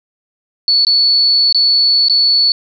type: tone with dropouts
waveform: sine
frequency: 4435 Hz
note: C#8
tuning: in tune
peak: -8 dBFS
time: 0.68-2.52 s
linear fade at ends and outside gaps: 1 ms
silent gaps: 0.85-0.868 / 1.526-1.546 / 2.084-2.097 s
effects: none